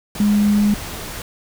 sine tone in noise, 206.9 Hz, G#3, 6 cents flat, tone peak -12 dBFS, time 0.2-0.74 s, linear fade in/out 2 ms, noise pink, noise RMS -30 dBFS, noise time 0.15-1.22 s, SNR +15 dB, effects none

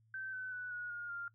sine tone with pitch steps, 1546 / 1515.1 / 1484.7 / 1455 / 1425.9 / 1397.4 Hz, G6 / F#6 / F#6 / F#6 / F6 / F6, -24 / +41 / +6 / -29 / +36 / +1 cents, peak -40 dBFS, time 0.14-1.28 s, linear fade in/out 2 ms, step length 190 ms, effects noise-tail reverb RT60 0.1 s tail -21 dB re dry + added 111 Hz sine -67 dBFS peak until 1.34 s

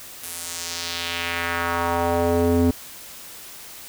square tone with band-pass filter sweep, 85.4 Hz, F2, 38 cents flat, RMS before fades -23 dBFS, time 0.23-2.71 s, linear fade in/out 5 ms, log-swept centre 12000 to 280 Hz, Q 1.6, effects white hiss -40 dBFS RMS until 3.88 s

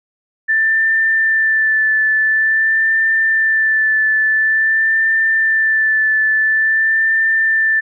sine tone with vibrato, 1768 Hz, A6, 8 cents sharp, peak -11 dBFS, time 0.48-7.81 s, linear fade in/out 20 ms, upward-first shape sine, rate 0.48 Hz, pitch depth 19 cents each way, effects none

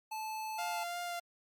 square tone, 871 Hz, A5, 18 cents flat, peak -38 dBFS, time 0.11-0.84 s, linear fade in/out 10 ms
sawtooth tone with vibrato, 698 Hz, F5, 1 cent flat, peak -33 dBFS, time 0.58-1.2 s, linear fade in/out 10 ms, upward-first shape sine, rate 2.9 Hz, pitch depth 12 cents each way
effects MP3 96 kbps

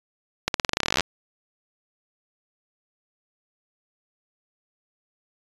accelerating click train, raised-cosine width 0.2 ms, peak -3 dBFS, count 19, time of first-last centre 0.48-1.007 s, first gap 62 ms, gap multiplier 0.9, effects resampled to 24000 Hz

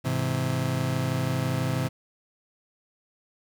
35% pulse chord, Ab augmented, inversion none, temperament just, 103.83 / 129.78 / 162.23 Hz, Ab2 / C3 / E3, 0 / -14 / -27 cents, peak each -31 / -25 / -29 dBFS, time 0.04-1.89 s, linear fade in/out 20 ms, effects 10-bit

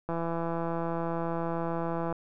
click train, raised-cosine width 1 ms, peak -19 dBFS, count 341, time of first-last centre 0.09-2.126 s, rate 167 Hz, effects none

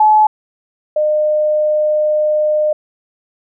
sine tone pair in turn, 857 / 607.7 Hz, A5 / D#5, -46 / -41 cents, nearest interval tritone, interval 595 cents, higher first, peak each -6 / -11 dBFS, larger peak first, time 0-0.27 / 0.96-2.73 s, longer second, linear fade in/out 5 ms, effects none

